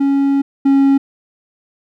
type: tone pair in turn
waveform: triangle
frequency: 277.2 / 274.6 Hz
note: C#4 / C#4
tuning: 0 / -16 cents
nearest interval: unison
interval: 16 cents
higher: first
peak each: -9 / -6 dBFS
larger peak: second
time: 0-0.42 / 0.65-0.98 s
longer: first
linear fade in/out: 10 ms
effects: none